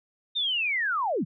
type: linear sweep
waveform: sine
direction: down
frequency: 3691 to 116.54 Hz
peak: -24 dBFS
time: 0.35-1.25 s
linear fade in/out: 20 ms
effects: none